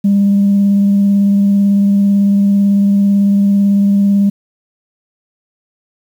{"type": "tone with vibrato", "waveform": "sine", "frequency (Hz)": 200, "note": "G3", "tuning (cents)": 35, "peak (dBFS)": -6, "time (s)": [0.04, 4.3], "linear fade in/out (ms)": 10, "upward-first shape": "sine", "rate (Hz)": 18, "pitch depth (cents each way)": 12, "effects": ["tanh soft clip ceiling -4 dBFS", "7-bit"]}